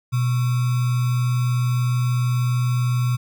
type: tone with sample-and-hold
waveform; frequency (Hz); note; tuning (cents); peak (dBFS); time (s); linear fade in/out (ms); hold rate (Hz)
sine; 123.47; B2; 0; -17; 0.12-3.17; 20; 1225
effects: none